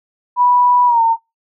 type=tone with pitch glide; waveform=sine; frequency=982 to 911 Hz; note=B5 to A#5; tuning=-10 to -40 cents; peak=-9 dBFS; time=0.36-1.17 s; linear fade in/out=50 ms; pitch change=-130 cents; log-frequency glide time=0.86-1.01 s; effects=noise-tail reverb RT60 0.2 s tail -21 dB re dry